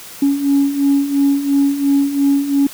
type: beating tone pair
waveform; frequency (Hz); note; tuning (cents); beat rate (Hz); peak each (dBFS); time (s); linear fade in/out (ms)
sine; 277.8 / 280.7; C#4 / C#4; +4 / +22; 2.9; -17 / -12; 0.22-2.67; 5
effects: tanh soft clip ceiling -6 dBFS + white hiss -35 dBFS RMS until 2.73 s